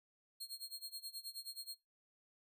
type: tone with tremolo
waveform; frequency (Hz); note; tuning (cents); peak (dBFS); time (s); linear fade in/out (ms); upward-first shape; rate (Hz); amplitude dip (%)
sawtooth; 4243; C8; +23; -40; 0.4-1.75; 10; sine; 9.4; 95
effects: noise-tail reverb RT60 0.2 s tail -20 dB re dry